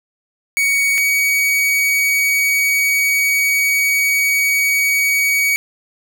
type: tone pair in turn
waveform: 45% pulse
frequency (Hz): 2242 / 2255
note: C#7 / C#7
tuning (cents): +19 / +29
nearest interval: unison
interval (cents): 10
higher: second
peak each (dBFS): -13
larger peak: neither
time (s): 0.57-0.98 / 0.98-5.56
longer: second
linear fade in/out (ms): 0
effects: none